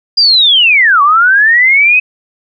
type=linear two-way sweep; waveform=sine; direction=down then up; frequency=4881 to 1112 to 2558 Hz; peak=-4 dBFS; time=0.17-2 s; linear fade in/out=10 ms; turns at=1.02 s; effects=none